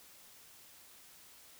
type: silence
effects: white hiss -58 dBFS RMS until 1.59 s